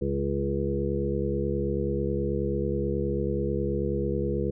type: harmonic tone with a mistuned harmonic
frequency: 69.3 Hz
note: C#2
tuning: in tune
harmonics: 1 / 2 / 3 / 5 / 6 / 7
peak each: -32 / -32 / -32 / -32 / -32 / -32 dBFS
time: 0.01-4.51 s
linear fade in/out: 10 ms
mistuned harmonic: 5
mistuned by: -17 cents
effects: none